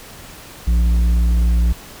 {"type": "tone with tanh clipping", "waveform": "sine", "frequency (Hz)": 58.27, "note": "A#1", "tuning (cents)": 0, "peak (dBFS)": -13, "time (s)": [0.67, 1.73], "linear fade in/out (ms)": 10, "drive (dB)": 7, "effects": ["pink hiss -38 dBFS RMS until 2 s"]}